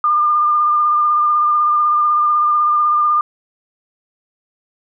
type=tone with vibrato; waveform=sine; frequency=1204 Hz; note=D6; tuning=43 cents sharp; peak=-11 dBFS; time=0.04-3.21 s; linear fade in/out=2 ms; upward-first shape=sine; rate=16 Hz; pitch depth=19 cents each way; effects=none